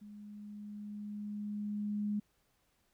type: tone with level ramp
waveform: sine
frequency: 207.7 Hz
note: G#3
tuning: in tune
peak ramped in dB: -48 to -31 dBFS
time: 0.01-2.2 s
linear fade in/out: 10 ms
effects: pink hiss -75 dBFS RMS until 2.93 s